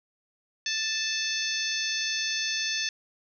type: harmonic tone with a mistuned harmonic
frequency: 883 Hz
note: A5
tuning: 6 cents sharp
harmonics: 2 / 3 / 4 / 5 / 6 / 7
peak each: -34 / -34 / -34 / -34 / -34 / -34 dBFS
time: 0.66-2.89 s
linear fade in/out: 2 ms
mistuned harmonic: 3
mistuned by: -18 cents
effects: none